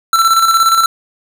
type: tone with tremolo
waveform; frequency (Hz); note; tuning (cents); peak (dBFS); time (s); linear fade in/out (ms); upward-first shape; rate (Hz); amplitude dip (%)
square; 1340; E6; +28; -7; 0.13-0.86; 2; square; 17; 45
effects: none